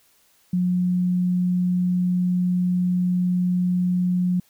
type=tone; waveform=sine; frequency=179.9 Hz; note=F#3; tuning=48 cents flat; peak=-18 dBFS; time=0.53-4.4 s; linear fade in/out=5 ms; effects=white hiss -60 dBFS RMS until 4.49 s